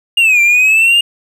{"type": "exponential two-way sweep", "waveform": "triangle", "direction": "down then up", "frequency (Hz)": [2845, 2351, 2845], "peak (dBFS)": -5, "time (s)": [0.17, 1.01], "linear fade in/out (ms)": 5, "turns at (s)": 0.41, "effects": []}